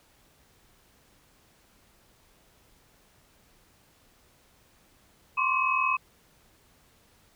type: tone cluster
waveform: sine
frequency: 1038 / 1078 / 1157 / 2555 Hz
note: C6 / C#6 / D6 / D#7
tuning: -14 / -49 / -26 / +45 cents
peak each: -28 / -29 / -31 / -27 dBFS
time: 5.37-5.97 s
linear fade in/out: 10 ms
effects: pink hiss -62 dBFS RMS until 7.35 s